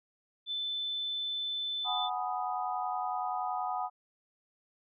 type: tone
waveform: sine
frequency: 3520 Hz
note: A7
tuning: in tune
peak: -32 dBFS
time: 0.46-2.1 s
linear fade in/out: 50 ms
type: chord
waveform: sine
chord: G# minor seventh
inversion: third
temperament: equal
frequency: 740 / 830.6 / 987.8 / 1244.5 Hz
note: F#5 / G#5 / B5 / D#6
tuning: 0 / 0 / 0 / 0 cents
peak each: -34 / -38 / -39 / -38 dBFS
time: 1.84-3.9 s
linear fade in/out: 50 ms
effects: none